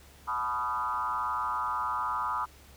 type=tone with frequency modulation; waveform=sine; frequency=1110 Hz; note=C#6; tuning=2 cents sharp; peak=-28 dBFS; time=0.27-2.46 s; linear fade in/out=20 ms; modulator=121 Hz; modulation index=1.9; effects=added 70 Hz sine -54 dBFS peak until 2.76 s + pink hiss -56 dBFS RMS until 2.76 s